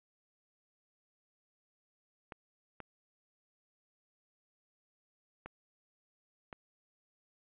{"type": "clicks", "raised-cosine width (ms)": 0.5, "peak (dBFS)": -29, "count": 4, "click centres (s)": [2.322, 2.803, 5.46, 6.528], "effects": ["resampled to 8000 Hz"]}